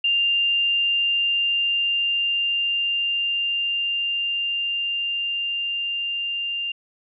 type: tone with level ramp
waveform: sine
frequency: 2794 Hz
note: F7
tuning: in tune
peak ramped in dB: -17 to -24 dBFS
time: 0.04-6.72 s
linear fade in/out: 5 ms
effects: none